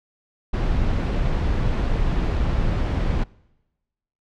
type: noise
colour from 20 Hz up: brown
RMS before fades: -21 dBFS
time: 0.53-3.24 s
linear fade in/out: 10 ms
effects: noise-tail reverb RT60 1.0 s tail -24 dB re dry + low-pass 4000 Hz 12 dB/octave